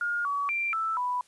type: tone with pitch steps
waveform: sine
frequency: 1421 / 1134 / 2363 / 1321 / 990 Hz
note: F6 / C#6 / D7 / E6 / B5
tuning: +30 / +39 / +10 / +3 / +4 cents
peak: -26 dBFS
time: 0.01-1.21 s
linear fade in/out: 2 ms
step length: 240 ms
effects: white hiss -61 dBFS RMS until 1.27 s + resampled to 24000 Hz